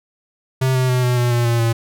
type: tone with pitch steps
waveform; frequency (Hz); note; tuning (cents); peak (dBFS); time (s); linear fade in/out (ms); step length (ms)
square; 130.81 / 128.49 / 126.21 / 123.97 / 121.77 / 119.61 / 117.48 / 115.4; C3 / C3 / B2 / B2 / B2 / A#2 / A#2 / A#2; 0 / -31 / +38 / +7 / -24 / +45 / +14 / -17; -15; 0.61-1.73; 10; 140
effects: none